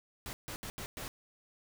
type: noise bursts at uneven times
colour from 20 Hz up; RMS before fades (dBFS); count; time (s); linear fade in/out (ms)
pink; -42; 5; 0.26-0.33 / 0.48-0.56 / 0.63-0.7 / 0.78-0.86 / 0.97-1.08; 0
effects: none